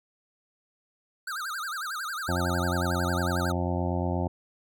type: tone with vibrato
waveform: square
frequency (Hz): 1396.9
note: F6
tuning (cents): 0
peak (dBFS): -32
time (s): 1.27-3.52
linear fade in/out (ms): 5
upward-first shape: sine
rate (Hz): 11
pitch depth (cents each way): 250
type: harmonic tone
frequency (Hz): 88.5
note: F2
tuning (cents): +23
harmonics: 1 / 2 / 3 / 4 / 6 / 7 / 8 / 9 / 10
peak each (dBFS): -29 / -32 / -34 / -35 / -37 / -37 / -38 / -39 / -39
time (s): 2.28-4.28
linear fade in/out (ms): 10
effects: none